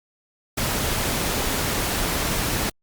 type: noise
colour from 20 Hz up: pink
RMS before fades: -24 dBFS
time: 0.57-2.7 s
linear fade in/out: 10 ms
effects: Opus 48 kbps